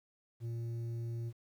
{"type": "tone with low-pass filter", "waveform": "square", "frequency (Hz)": 116.54, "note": "A#2", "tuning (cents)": 0, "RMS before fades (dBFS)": -39, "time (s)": [0.4, 1.33], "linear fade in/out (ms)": 50, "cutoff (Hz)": 250, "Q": 1.5, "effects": ["11-bit"]}